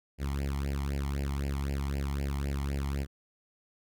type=tone with flanger; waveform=sawtooth; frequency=69.6 Hz; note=C#2; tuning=8 cents sharp; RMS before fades=-32 dBFS; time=0.18-3.07 s; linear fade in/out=50 ms; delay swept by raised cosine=0.4 to 0.97 ms; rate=3.9 Hz; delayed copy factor=+1; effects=none